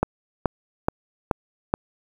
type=click train; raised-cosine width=1 ms; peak=-5 dBFS; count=5; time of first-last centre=0.03-1.739 s; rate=2.34 Hz; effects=7-bit